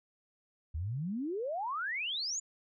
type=exponential sweep; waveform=sine; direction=up; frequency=72.2 to 7160 Hz; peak=-33 dBFS; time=0.74-2.4 s; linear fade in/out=10 ms; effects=none